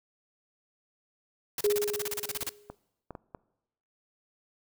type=noise bursts; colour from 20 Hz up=white; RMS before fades=-33 dBFS; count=16; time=1.58-2.493 s; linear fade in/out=2 ms; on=28 ms; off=31 ms
type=tone with exponential decay; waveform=sine; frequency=414.5 Hz; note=G#4; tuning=3 cents flat; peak=-21 dBFS; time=1.64-2.75 s; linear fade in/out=5 ms; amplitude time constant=240 ms
type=clicks; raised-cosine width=1 ms; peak=-26 dBFS; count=5; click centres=2.427 / 2.7 / 3.107 / 3.152 / 3.348 s
effects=noise-tail reverb RT60 0.9 s tail -22 dB re dry